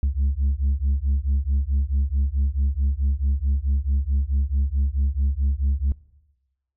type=beating tone pair; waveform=sine; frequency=66.8 / 71.4 Hz; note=C2 / D2; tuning=+36 / -48 cents; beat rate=4.6 Hz; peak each=-20 dBFS; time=0.03-5.92 s; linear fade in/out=0 ms; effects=noise-tail reverb RT60 1.0 s tail -22 dB re dry + tanh soft clip ceiling -16 dBFS